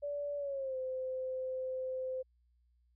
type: tone with pitch glide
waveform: sine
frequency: 577 to 517 Hz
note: D5 to C5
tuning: -31 to -21 cents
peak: -35 dBFS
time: 0.02-2.23 s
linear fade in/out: 20 ms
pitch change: -190 cents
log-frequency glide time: 0.37-0.77 s
effects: added 60 Hz sine -68 dBFS peak until 2.95 s